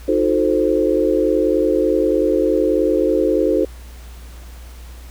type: chord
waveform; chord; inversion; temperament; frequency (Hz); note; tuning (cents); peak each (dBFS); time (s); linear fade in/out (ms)
sine; D# diminished seventh; none; equal with one note detuned; 311.1 / 361.5 / 440 / 523.3; D#4 / F#4 / A4 / C5; 0 / -40 / 0 / 0; -19; 0.08-3.65; 5
effects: added 60 Hz sine -34 dBFS peak until 5.1 s + pink hiss -45 dBFS RMS until 5.1 s